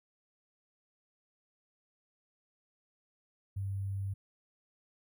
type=tone with sample-and-hold; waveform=sine; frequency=98 Hz; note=G2; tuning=in tune; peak=-33 dBFS; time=3.56-4.14 s; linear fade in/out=10 ms; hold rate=11025 Hz; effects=none